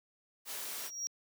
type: noise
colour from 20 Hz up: white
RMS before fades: -41 dBFS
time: 0.45-0.91 s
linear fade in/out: 50 ms
type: tone with exponential growth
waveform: triangle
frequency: 5660 Hz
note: F8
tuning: 22 cents sharp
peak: -31 dBFS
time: 0.56-1.07 s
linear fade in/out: 0 ms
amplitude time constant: 110 ms
effects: high-pass 300 Hz 12 dB/octave